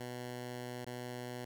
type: tone with dropouts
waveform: 10% pulse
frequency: 123.47 Hz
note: B2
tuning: in tune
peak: -33 dBFS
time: 0-1.45 s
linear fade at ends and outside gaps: 5 ms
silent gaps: 0.847-0.865 s
effects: none